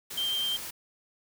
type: tone in noise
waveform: sine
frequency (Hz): 3155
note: G7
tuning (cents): +10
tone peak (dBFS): -27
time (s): 0.17-0.57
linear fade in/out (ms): 10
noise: white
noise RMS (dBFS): -39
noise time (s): 0.1-0.71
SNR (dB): +9
effects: none